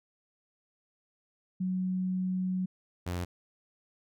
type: tone pair in turn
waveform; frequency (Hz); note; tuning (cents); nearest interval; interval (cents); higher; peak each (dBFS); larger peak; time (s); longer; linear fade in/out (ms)
sine / sawtooth; 185 / 88.42; F#3 / F2; 0 / +22; octave + minor second; 1278; first; -28; neither; 1.6-2.66 / 3.06-3.25; first; 10
effects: none